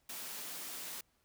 white high-pass noise, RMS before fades -44 dBFS, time 0.09-1.01 s, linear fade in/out 5 ms, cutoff 150 Hz, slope 24 dB/octave, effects pink hiss -75 dBFS RMS until 1.24 s

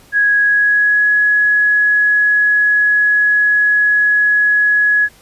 sine tone with pitch glide, 1661.2 to 1682.4 Hz, G#6 to G#6, 0 to +22 cents, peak -9 dBFS, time 0.12-5.09 s, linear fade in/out 50 ms, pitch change +22 cents, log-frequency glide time 0.4-1.09 s, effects pink hiss -46 dBFS RMS until 5.21 s + resampled to 32000 Hz

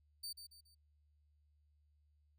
sawtooth tone with echo, 4594 Hz, D8, 39 cents flat, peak -40 dBFS, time 0.23-0.33 s, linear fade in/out 10 ms, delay 140 ms, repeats 3, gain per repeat -8 dB, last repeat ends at 0.75 s, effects added 74 Hz sine -70 dBFS peak until 2.38 s

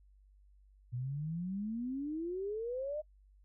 sine exponential sweep, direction up, 118.7 to 622.3 Hz, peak -35 dBFS, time 0.92-3.02 s, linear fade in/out 20 ms, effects noise-tail reverb RT60 0.1 s tail -24 dB re dry + added 49 Hz sine -60 dBFS peak until 3.44 s

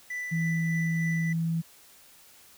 triangle tone with tremolo, 1983 Hz, B6, 7 cents sharp, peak -29 dBFS, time 0.1-1.33 s, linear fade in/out 5 ms, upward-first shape triangle, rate 3.3 Hz, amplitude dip 35%
sine tone, 164.81 Hz, E3, in tune, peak -25 dBFS, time 0.31-1.62 s, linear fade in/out 20 ms
effects white hiss -55 dBFS RMS until 2.57 s

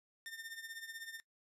sawtooth tone with tremolo, 1810 Hz, A6, 48 cents sharp, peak -39 dBFS, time 0.26-1.2 s, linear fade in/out 0 ms, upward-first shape triangle, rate 16 Hz, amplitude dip 80%, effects noise-tail reverb RT60 0.1 s tail -19 dB re dry + resampled to 32000 Hz

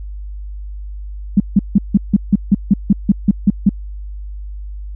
sine tone bursts, 200 Hz, G3, 35 cents sharp, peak -5 dBFS, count 13, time 1.37-3.693 s, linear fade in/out 5 ms, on 31 ms, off 160 ms, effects added 50 Hz sine -25 dBFS peak until 4.95 s

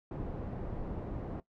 pink low-pass noise, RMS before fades -39 dBFS, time 0.11-1.4 s, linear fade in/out 2 ms, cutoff 600 Hz, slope 12 dB/octave, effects noise-tail reverb RT60 0.1 s tail -17 dB re dry

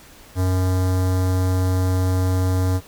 square tone with notch filter, 92.5 Hz, F#2, in tune, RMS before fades -19 dBFS, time 0.35-2.81 s, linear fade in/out 50 ms, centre 2600 Hz, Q 0.69, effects pink hiss -46 dBFS RMS until 2.87 s

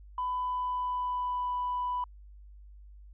sine tone with pitch glide, 1000 to 990.2 Hz, B5 to B5, +21 to +4 cents, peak -28 dBFS, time 0.18-2.04 s, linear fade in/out 2 ms, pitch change -17 cents, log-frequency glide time 0.39-1.54 s, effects tanh soft clip ceiling -25 dBFS + added 50 Hz sine -48 dBFS peak until 3.13 s

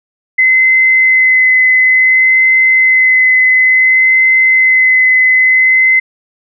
sine tone with vibrato, 2043 Hz, C7, 42 cents flat, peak -5 dBFS, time 0.38-6 s, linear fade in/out 10 ms, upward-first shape sine, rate 0.57 Hz, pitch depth 11 cents each way, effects none

